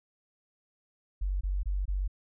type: tone bursts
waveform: sine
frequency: 47.53 Hz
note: F#1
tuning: 47 cents sharp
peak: -27 dBFS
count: 4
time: 1.21-2.079 s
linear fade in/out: 10 ms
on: 200 ms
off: 23 ms
effects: none